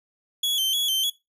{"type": "tone with vibrato", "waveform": "40% pulse", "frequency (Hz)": 3234, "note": "G#7", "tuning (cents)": -47, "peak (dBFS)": -20, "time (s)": [0.43, 1.1], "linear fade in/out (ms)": 5, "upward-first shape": "square", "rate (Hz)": 3.3, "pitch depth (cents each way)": 68, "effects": ["noise-tail reverb RT60 0.2 s tail -20 dB re dry"]}